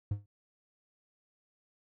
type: tone with exponential decay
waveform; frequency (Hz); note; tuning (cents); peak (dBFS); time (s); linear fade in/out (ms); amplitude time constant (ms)
triangle; 102; G#2; -31; -24; 0.11-0.26; 5; 31
effects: none